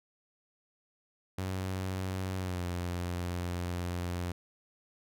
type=tone with pitch glide; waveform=sawtooth; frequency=94 to 88.21 Hz; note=F#2 to F2; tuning=+28 to +18 cents; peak=-29 dBFS; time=1.38-4.32 s; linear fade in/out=5 ms; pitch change=-110 cents; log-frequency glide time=2.37-2.64 s; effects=none